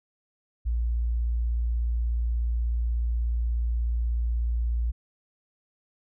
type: tone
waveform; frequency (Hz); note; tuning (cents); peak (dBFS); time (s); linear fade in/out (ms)
sine; 58.27; A#1; 0; -23; 0.65-4.92; 20
effects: none